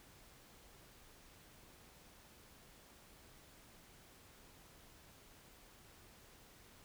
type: silence
effects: pink hiss -62 dBFS RMS until 6.84 s